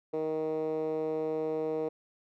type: tone with band-pass filter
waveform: 10% pulse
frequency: 156.9 Hz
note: D#3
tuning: 15 cents sharp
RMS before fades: -32 dBFS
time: 0.13-1.89 s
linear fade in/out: 10 ms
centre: 440 Hz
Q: 3.5
effects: none